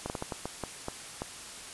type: slowing click train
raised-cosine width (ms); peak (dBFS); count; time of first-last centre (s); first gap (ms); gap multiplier
1; -19; 9; 0.06-1.22; 39; 1.36
effects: white hiss -44 dBFS RMS until 1.73 s + resampled to 24000 Hz